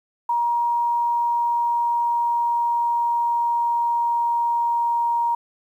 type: tone with pitch glide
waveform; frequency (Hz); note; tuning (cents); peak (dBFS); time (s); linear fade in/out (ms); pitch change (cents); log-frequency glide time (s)
sine; 947 to 940.5; A#5 to A#5; +27 to +15; -18; 0.29-5.35; 5; -12; 0.67-5.08
effects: 9-bit